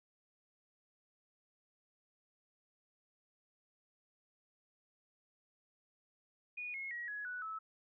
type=tone with pitch steps; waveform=sine; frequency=2459 / 2166 / 1907.1 / 1679.5 / 1479.1 / 1302.6 Hz; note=D#7 / C#7 / A#6 / G#6 / F#6 / E6; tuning=-21 / -41 / +39 / +19 / -1 / -21 cents; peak=-40 dBFS; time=6.57-7.59 s; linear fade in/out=10 ms; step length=170 ms; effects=none